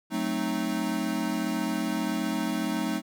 square chord, F# diminished seventh, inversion none, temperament equal with one note detuned, 185 / 220 / 261.6 / 309.2 Hz, F#3 / A3 / C4 / Eb4, 0 / 0 / 0 / -11 cents, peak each -35 / -32 / -34 / -32 dBFS, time 0.1-3.02 s, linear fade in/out 50 ms, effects none

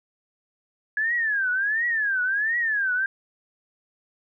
sine tone with vibrato, 1681 Hz, G#6, 20 cents sharp, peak -21 dBFS, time 0.97-3.06 s, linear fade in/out 2 ms, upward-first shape triangle, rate 1.4 Hz, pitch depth 250 cents each way, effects none

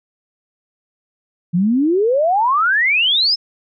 sine exponential sweep, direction up, 165.2 to 5310 Hz, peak -12 dBFS, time 1.53-3.36 s, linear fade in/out 20 ms, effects none

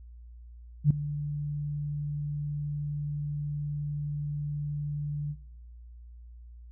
sine tone with ADSR envelope, 146.83 Hz, D3, in tune, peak -14 dBFS, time 0.84-5.36 s, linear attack 64 ms, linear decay 3 ms, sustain -16 dB, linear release 53 ms, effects noise-tail reverb RT60 0.9 s tail -24 dB re dry + added 59 Hz sine -45 dBFS peak until 6.71 s

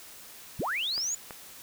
sine linear sweep, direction up, 51.91 to 7040 Hz, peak -28 dBFS, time 0.59-1.15 s, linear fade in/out 5 ms
clicks, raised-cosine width 0.5 ms, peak -25 dBFS, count 2, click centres 0.979 / 1.308 s
effects white hiss -48 dBFS RMS until 1.62 s

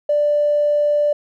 triangle tone with tanh clipping, 589 Hz, D5, 5 cents sharp, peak -13 dBFS, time 0.09-1.13 s, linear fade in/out 5 ms, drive 2 dB, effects none

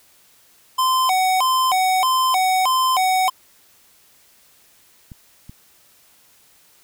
square tone with vibrato, 880 Hz, A5, in tune, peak -16 dBFS, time 0.78-3.3 s, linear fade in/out 10 ms, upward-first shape square, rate 1.6 Hz, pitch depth 280 cents each way
clicks, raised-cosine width 5 ms, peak -25 dBFS, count 2, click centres 5.118 / 5.495 s
effects white hiss -54 dBFS RMS until 6.83 s

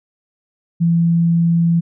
sine tone, 168.4 Hz, E3, 37 cents sharp, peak -11 dBFS, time 0.8-1.81 s, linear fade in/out 20 ms, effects none

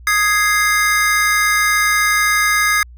square chord, Ab major, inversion second, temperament equal, 1244.5 / 1661.2 / 2093 Hz, Eb6 / Ab6 / C7, 0 / 0 / 0 cents, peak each -19 / -18 / -17 dBFS, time 0.07-2.83 s, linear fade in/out 2 ms, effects added 60 Hz sine -36 dBFS peak until 2.97 s

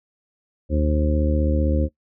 harmonic tone, 75.6 Hz, D#2, 49 cents flat, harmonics 1 / 2 / 3 / 4 / 5 / 6 / 7, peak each -19 / -30 / -26 / -26 / -33 / -39 / -27 dBFS, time 0.69-1.89 s, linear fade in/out 50 ms, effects noise-tail reverb RT60 0.1 s tail -19 dB re dry

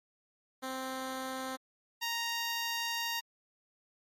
10% pulse tone pair in turn, 261.6 / 932.2 Hz, C4 / A#5, 0 / 0 cents, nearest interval octave + minor seventh, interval 2200 cents, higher second, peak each -28 / -24 dBFS, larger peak second, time 0.62-1.57 / 2.01-3.21 s, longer second, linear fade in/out 20 ms, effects MP3 64 kbps

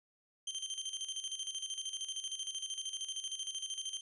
25% pulse tone with tremolo, 3136 Hz, G7, in tune, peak -33 dBFS, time 0.47-4.01 s, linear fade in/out 5 ms, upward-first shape square, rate 13 Hz, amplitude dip 65%, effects resampled to 24000 Hz

